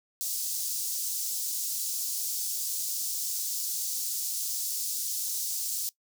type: high-pass noise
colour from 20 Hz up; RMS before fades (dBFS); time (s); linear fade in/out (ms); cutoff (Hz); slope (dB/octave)
pink; -32; 0.21-5.89; 0; 5300; 24
effects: noise-tail reverb RT60 0.1 s tail -20 dB re dry